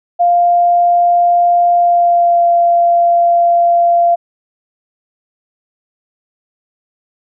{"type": "tone with pitch glide", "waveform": "sine", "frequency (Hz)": [698.5, 689.7], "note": ["F5", "F5"], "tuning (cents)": [0, -22], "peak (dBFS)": -7, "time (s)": [0.19, 4.16], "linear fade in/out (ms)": 20, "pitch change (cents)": -22, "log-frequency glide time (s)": [1.74, 2.45], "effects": []}